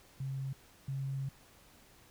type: tone pair in turn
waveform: sine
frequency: 134.7 / 135.79 Hz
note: C#3 / C#3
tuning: -49 / -35 cents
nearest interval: unison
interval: 14 cents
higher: second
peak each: -35 / -34 dBFS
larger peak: second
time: 0.2-0.53 / 0.88-1.29 s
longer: second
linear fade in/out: 5 ms
effects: pink hiss -61 dBFS RMS until 2.1 s